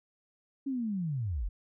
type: linear sweep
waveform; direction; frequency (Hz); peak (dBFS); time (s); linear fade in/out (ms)
sine; down; 280.8 to 36.89; -30; 0.66-1.49; 10
effects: none